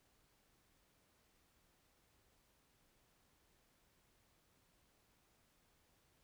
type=silence; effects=pink hiss -75 dBFS RMS until 6.23 s